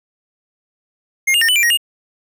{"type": "tone with pitch steps", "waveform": "square", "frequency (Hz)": [2131, 2827, 1824, 2990, 2366, 1885, 2839], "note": ["C7", "F7", "A#6", "F#7", "D7", "A#6", "F7"], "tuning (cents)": [31, 20, -38, 17, 12, 19, 28], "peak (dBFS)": -12, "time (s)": [1.27, 1.774], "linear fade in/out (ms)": 10, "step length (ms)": 72, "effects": []}